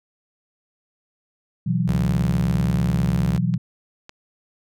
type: chord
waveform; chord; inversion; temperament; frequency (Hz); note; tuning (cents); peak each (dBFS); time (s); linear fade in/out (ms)
sine; B suspended fourth; none; equal; 123.47 / 164.81 / 185; B2 / E3 / F#3; 0 / 0 / 0; -23 / -22 / -23; 1.66-3.58; 10
type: tone with vibrato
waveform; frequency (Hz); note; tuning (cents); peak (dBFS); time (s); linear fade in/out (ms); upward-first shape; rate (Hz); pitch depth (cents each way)
sawtooth; 69.3; C#2; 0; -21; 1.87-3.39; 20; sine; 13; 24
type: clicks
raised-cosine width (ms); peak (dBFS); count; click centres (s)
0.2; -22; 3; 3.36 / 3.54 / 4.094
effects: none